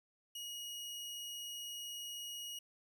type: tone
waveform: sawtooth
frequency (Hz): 2891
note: F#7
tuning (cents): -41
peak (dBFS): -40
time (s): 0.35-2.59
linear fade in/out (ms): 5
effects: none